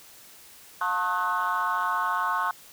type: tone cluster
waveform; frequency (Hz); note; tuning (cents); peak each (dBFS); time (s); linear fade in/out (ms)
sine; 712 / 893 / 1082 / 1268 / 1492; F5 / A5 / C#6 / D#6 / F#6; +33 / +25 / -42 / +32 / +14; -34 / -30 / -26 / -30 / -30; 0.81-2.51; 2
effects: tanh soft clip ceiling -17 dBFS + white hiss -50 dBFS RMS until 2.72 s